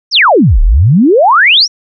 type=exponential two-way sweep; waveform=sine; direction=down then up; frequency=5980 to 32.73 to 5980 Hz; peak=-3 dBFS; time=0.11-1.68 s; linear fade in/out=50 ms; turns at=0.61 s; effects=none